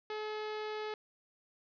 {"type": "tone", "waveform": "sawtooth", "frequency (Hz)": 427.7, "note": "A4", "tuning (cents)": -49, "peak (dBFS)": -33, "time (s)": [0.1, 0.94], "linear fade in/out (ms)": 2, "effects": ["resampled to 11025 Hz", "10-bit"]}